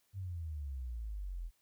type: exponential sweep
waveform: sine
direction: down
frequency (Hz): 99.6 to 40.29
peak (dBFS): -38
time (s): 0.13-1.51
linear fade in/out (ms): 50
effects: white hiss -75 dBFS RMS until 1.61 s